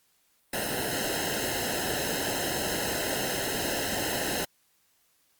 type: noise with comb filter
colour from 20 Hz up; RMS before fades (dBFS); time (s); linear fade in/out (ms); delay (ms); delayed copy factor
pink; -30; 0.53-4.45; 5; 0.86; -1
effects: white hiss -68 dBFS RMS until 5.39 s + Opus 48 kbps